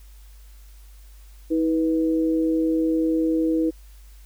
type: tone pair together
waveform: sine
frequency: 320.5 / 490 Hz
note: E4 / B4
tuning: -49 / -14 cents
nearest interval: perfect fifth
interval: 735 cents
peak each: -19 / -26 dBFS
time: 1.5-3.71 s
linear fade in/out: 20 ms
effects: added 50 Hz sine -43 dBFS peak until 4.25 s + white hiss -57 dBFS RMS until 4.25 s